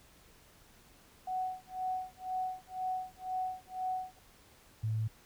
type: tone with tremolo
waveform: sine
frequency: 744 Hz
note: F#5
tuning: 9 cents sharp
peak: -31 dBFS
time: 1.27-4.19 s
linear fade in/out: 5 ms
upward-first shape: sine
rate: 2 Hz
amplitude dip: 100%
type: tone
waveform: sine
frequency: 110 Hz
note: A2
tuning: in tune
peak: -30 dBFS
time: 4.83-5.08 s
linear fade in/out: 10 ms
effects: pink hiss -61 dBFS RMS until 5.25 s